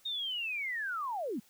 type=linear sweep; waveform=sine; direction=down; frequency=3729 to 185 Hz; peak=-33 dBFS; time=0.05-1.4 s; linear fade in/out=10 ms; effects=white hiss -64 dBFS RMS until 1.49 s